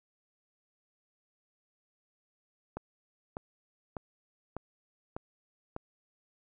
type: click train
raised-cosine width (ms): 1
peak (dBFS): -23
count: 6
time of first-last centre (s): 2.77-5.764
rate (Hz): 1.67
effects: none